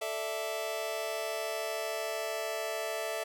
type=chord; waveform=sawtooth; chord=A suspended fourth; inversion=none; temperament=just; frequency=440 / 586.7 / 660 Hz; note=A4 / D5 / E5; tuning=0 / -2 / +2 cents; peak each=-35 / -36 / -31 dBFS; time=0.01-3.24 s; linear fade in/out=10 ms; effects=none